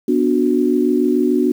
sine chord, B minor, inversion none, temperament equal with one note detuned, 246.9 / 293.7 / 366.4 Hz, B3 / D4 / F#4, 0 / 0 / -17 cents, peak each -17 dBFS, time 0.08-1.52 s, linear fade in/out 5 ms, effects 7-bit

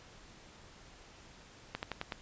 slowing click train, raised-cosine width 0.3 ms, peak -20 dBFS, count 5, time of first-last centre 1.75-2.122 s, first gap 79 ms, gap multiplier 1.11, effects pink hiss -56 dBFS RMS until 2.21 s + resampled to 16000 Hz

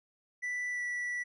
triangle tone with pitch glide, 1975.5 to 1956.2 Hz, B6 to B6, 0 to -17 cents, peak -31 dBFS, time 0.42-1.24 s, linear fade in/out 20 ms, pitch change -17 cents, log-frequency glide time 0.7-0.82 s, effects resampled to 24000 Hz

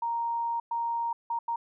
sine tone bursts at uneven times, 932.3 Hz, A#5, in tune, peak -27 dBFS, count 4, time 0.02-0.6 / 0.71-1.13 / 1.3-1.39 / 1.48-1.56 s, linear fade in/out 5 ms, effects none

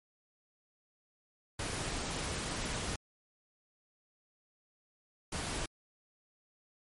pink noise bursts at uneven times, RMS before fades -37 dBFS, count 2, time 1.59-2.96 / 5.32-5.66 s, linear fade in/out 5 ms, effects MP3 48 kbps

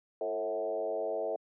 sine tone with frequency modulation, 545 Hz, C#5, 29 cents flat, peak -30 dBFS, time 0.21-1.36 s, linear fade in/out 2 ms, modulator 99.5 Hz, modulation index 1.6, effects high-pass 300 Hz 12 dB/octave

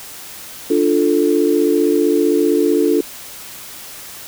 sine chord, D minor, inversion none, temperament equal, 293.7 / 349.2 / 440 Hz, D4 / F4 / A4, 0 / 0 / 0 cents, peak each -16 dBFS, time 0.7-3.01 s, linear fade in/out 5 ms, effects white hiss -34 dBFS RMS until 4.27 s

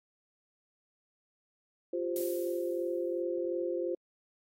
sine chord, F suspended second, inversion none, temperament equal, 349.2 / 392 / 523.3 Hz, F4 / G4 / C5, 0 / 0 / 0 cents, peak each -33 / -39 / -35 dBFS, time 1.93-3.95 s, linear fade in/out 5 ms
violet noise with exponential decay, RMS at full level -37 dBFS, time 2.16-3.22 s, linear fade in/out 1 ms, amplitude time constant 230 ms
effects AAC 48 kbps

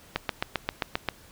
click train, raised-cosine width 0.3 ms, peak -9 dBFS, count 8, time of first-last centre 0.16-1.087 s, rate 7.55 Hz, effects pink hiss -53 dBFS RMS until 1.31 s

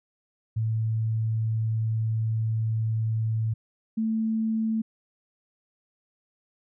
sine tone pair in turn, 111.2 / 221.6 Hz, A2 / A3, +19 / +13 cents, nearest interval octave, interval 1194 cents, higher second, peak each -23 dBFS, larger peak neither, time 0.56-3.54 / 3.97-4.82 s, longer first, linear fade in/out 10 ms, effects none

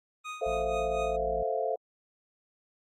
25% pulse tone with tremolo, 1244.5 Hz, D#6, in tune, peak -31 dBFS, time 0.24-1.17 s, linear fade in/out 20 ms, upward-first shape triangle, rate 4.2 Hz, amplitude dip 80%
sine chord, F major seventh, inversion first, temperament equal, 440 / 523.3 / 659.3 / 698.5 Hz, A4 / C5 / E5 / F5, 0 / 0 / 0 / 0 cents, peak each -33 dBFS, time 0.41-1.76 s, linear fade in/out 10 ms
harmonic tone, 55 Hz, A1, in tune, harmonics 1 / 3 / 4, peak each -38 / -46 / -51 dBFS, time 0.46-1.43 s, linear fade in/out 5 ms
effects low-pass 7000 Hz 12 dB/octave + Opus 32 kbps

